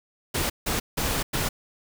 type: noise bursts at uneven times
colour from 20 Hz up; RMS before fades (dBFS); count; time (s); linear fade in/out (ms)
pink; -26; 4; 0.34-0.5 / 0.66-0.8 / 0.97-1.23 / 1.33-1.49; 10
effects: none